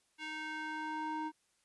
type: tone with band-pass filter sweep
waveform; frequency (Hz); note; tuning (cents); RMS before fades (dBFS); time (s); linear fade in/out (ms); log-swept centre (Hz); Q
square; 310.7; D#4; -2; -40; 0.18-1.32; 50; 2400 to 740; 1.7
effects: white hiss -75 dBFS RMS until 1.64 s + resampled to 24000 Hz